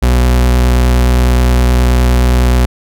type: tone with vibrato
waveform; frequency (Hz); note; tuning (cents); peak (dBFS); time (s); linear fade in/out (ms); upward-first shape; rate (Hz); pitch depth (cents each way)
40% pulse; 61.74; B1; 0; -6; 0.02-2.66; 10; sine; 9.6; 11
effects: none